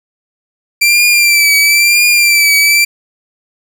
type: tone with vibrato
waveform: sawtooth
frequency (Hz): 2349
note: D7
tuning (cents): 0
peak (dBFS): -3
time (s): 0.81-2.85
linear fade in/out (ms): 10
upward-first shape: triangle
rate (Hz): 1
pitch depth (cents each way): 58
effects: none